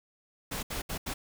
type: noise bursts at uneven times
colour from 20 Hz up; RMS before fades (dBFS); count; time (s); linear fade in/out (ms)
pink; -35; 4; 0.51-0.63 / 0.7-0.82 / 0.89-0.98 / 1.06-1.14; 10
effects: none